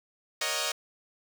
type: chord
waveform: 5% pulse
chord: D# minor seventh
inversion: second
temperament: equal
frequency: 466.2 / 554.4 / 622.3 / 740 Hz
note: A#4 / C#5 / D#5 / F#5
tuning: 0 / 0 / 0 / 0 cents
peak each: -25 / -22 / -20 / -25 dBFS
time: 0.41-0.72 s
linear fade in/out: 5 ms
effects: none